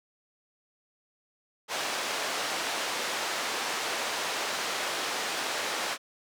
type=band-pass noise; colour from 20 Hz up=pink; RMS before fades=-32 dBFS; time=1.68-5.98 s; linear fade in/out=50 ms; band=560 to 6800 Hz; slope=12 dB/octave; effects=none